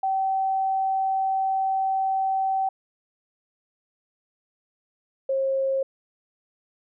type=tone pair in turn; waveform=sine; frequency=769 / 537.2 Hz; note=G5 / C5; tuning=-33 / +46 cents; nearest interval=tritone; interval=621 cents; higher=first; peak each=-21 / -21 dBFS; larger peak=neither; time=0.03-2.69 / 5.29-5.83 s; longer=first; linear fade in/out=5 ms; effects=none